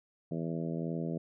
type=harmonic tone; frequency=82.41 Hz; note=E2; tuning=in tune; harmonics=2 / 3 / 4 / 5 / 6 / 7 / 8; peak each=-35 / -39 / -41 / -43 / -45 / -46 / -47 dBFS; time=0.31-1.18 s; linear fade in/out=5 ms; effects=none